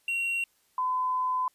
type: tone pair in turn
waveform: triangle / sine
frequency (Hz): 2745 / 1014.6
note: F7 / B5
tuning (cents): -31 / +46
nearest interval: octave + perfect fourth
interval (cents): 1723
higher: first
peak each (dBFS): -25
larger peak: neither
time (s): 0.08-0.44 / 0.78-1.48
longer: second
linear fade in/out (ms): 2
effects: white hiss -68 dBFS RMS until 1.54 s + resampled to 32000 Hz